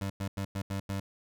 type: tone bursts at uneven times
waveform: 25% pulse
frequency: 98 Hz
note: G2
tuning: in tune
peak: -28 dBFS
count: 6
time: 0.01-0.1 / 0.2-0.28 / 0.37-0.45 / 0.55-0.62 / 0.7-0.8 / 0.89-1 s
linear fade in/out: 5 ms
effects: none

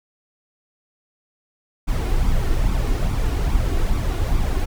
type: noise with flanger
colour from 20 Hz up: brown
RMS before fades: -19 dBFS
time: 1.87-4.66 s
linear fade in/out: 20 ms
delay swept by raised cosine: 0.84 to 2.84 ms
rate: 2.4 Hz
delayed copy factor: +0.55
effects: none

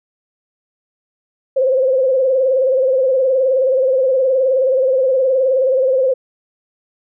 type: tone with vibrato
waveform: sine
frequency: 523.3 Hz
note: C5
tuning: in tune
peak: -11 dBFS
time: 1.56-6.14 s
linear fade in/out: 10 ms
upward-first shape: sine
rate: 19 Hz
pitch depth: 68 cents each way
effects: none

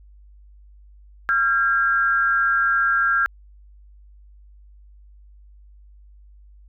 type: tone pair together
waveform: sine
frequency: 1374.3 / 1617 Hz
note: F6 / G#6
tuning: -28 / -47 cents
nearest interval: minor third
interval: 281 cents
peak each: -19 dBFS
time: 1.29-3.26 s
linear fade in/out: 0 ms
effects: added 50 Hz sine -45 dBFS peak until 6.68 s

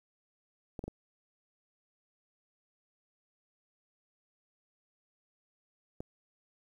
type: clicks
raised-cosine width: 2 ms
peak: -26 dBFS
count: 4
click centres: 0.792 / 0.84 / 0.88 / 6.005 s
effects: 10-bit

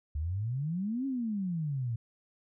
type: exponential two-way sweep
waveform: sine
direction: up then down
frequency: 70.8 to 276.7 to 111.4 Hz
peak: -30 dBFS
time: 0.15-1.96 s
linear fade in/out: 5 ms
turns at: 1.06 s
effects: none

